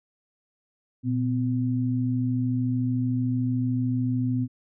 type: tone pair together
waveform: sine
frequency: 120 / 253.5 Hz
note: B2 / B3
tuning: -49 / +45 cents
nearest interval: octave + minor second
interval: 1294 cents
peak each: -25 dBFS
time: 1.03-4.48 s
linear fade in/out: 50 ms
effects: none